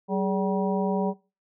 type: harmonic tone with a mistuned harmonic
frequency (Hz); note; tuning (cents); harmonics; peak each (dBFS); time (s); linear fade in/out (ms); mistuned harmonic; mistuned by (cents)
192; G3; -36; 1 / 2 / 3 / 4 / 5; -26 / -29 / -31 / -32 / -33; 0.08-1.14; 50; 2; +130
effects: noise-tail reverb RT60 0.3 s tail -20 dB re dry